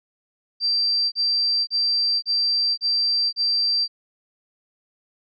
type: tone bursts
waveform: sine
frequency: 4699 Hz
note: D8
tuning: in tune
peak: -18 dBFS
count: 6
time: 0.6-3.88 s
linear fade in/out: 50 ms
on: 520 ms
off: 32 ms
effects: none